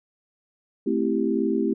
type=chord; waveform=sine; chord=A minor seventh; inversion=none; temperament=equal; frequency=220 / 261.6 / 329.6 / 392 Hz; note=A3 / C4 / E4 / G4; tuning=0 / 0 / 0 / 0 cents; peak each=-26 dBFS; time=0.86-1.74 s; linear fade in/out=10 ms; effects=none